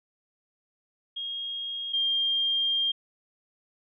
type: tone pair in turn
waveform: sine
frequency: 3258 / 3204 Hz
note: G#7 / G7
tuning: -34 / +37 cents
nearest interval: unison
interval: 29 cents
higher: first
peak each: -31 / -23 dBFS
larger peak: second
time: 1.16-1.93 / 1.93-2.92 s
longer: second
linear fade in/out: 10 ms
effects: none